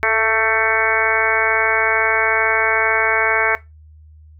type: harmonic tone with a mistuned harmonic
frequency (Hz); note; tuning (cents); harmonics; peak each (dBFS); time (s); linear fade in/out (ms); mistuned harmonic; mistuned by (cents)
222.2; A3; +17; 2 / 3 / 4 / 5 / 6 / 7 / 8 / 9 / 10; -23 / -24 / -24 / -25 / -24 / -21 / -24 / -26 / -20; 0.03-3.55; 0; 2; -19
effects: noise-tail reverb RT60 0.2 s tail -18 dB re dry + added 77 Hz sine -41 dBFS peak until 4.39 s